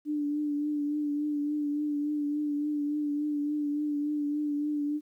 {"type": "tone with vibrato", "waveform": "sine", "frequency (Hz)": 294.7, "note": "D4", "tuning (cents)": 6, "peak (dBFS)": -27, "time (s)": [0.05, 5.01], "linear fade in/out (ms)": 50, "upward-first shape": "triangle", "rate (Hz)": 3.5, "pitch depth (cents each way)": 36, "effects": ["11-bit"]}